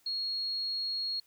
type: tone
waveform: sine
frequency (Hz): 4300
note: C8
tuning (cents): +47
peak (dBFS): -31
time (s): 0.06-1.2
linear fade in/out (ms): 5
effects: white hiss -67 dBFS RMS until 1.26 s